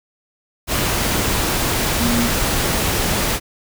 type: tone in noise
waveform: sine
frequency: 237.3 Hz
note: A#3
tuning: 31 cents sharp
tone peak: -17 dBFS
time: 1.98-2.3 s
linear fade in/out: 50 ms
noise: pink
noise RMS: -19 dBFS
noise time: 0.67-3.4 s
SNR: -1 dB
effects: none